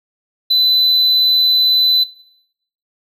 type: tone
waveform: triangle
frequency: 4009 Hz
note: B7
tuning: 25 cents sharp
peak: -9 dBFS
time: 0.5-2.04 s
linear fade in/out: 10 ms
effects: noise-tail reverb RT60 0.8 s tail -20 dB re dry